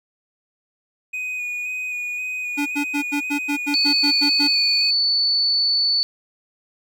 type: tone with vibrato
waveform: triangle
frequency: 2479 Hz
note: D#7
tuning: 7 cents flat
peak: -23 dBFS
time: 1.13-4.91 s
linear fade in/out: 10 ms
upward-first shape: square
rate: 1.9 Hz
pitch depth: 16 cents each way
type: tone bursts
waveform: square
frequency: 289.1 Hz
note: D4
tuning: 27 cents flat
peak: -21 dBFS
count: 11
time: 2.57-4.482 s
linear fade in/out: 20 ms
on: 92 ms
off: 90 ms
type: tone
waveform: sine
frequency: 4474 Hz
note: C#8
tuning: 15 cents sharp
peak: -16 dBFS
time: 3.74-6.03 s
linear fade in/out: 0 ms
effects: none